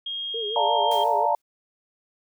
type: tone with pitch glide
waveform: sine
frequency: 3248 to 3200 Hz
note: G#7 to G7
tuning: -39 to +35 cents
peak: -28 dBFS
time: 0.06-1.04 s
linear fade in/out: 5 ms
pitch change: -26 cents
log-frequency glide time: 0.5-0.89 s
type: tone with vibrato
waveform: sine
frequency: 437.1 Hz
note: A4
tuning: 11 cents flat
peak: -29 dBFS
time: 0.34-1.26 s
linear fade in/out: 5 ms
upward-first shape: sine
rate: 5.7 Hz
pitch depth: 110 cents each way
type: chord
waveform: sine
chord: Bb major seventh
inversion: first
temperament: equal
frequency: 587.3 / 698.5 / 880 / 932.3 Hz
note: D5 / F5 / A5 / Bb5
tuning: 0 / 0 / 0 / 0 cents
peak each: -26 / -25 / -24 / -24 dBFS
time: 0.56-1.35 s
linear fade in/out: 2 ms
type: noise with exponential decay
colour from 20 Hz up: white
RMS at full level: -38 dBFS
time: 0.91-1.42 s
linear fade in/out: 5 ms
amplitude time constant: 110 ms
effects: none